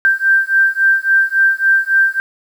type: beating tone pair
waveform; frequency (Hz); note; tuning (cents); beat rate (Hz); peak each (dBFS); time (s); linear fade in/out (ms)
sine; 1571 / 1574.6; G6 / G6; +3 / +7; 3.6; -13; 0.05-2.2; 0
effects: 7-bit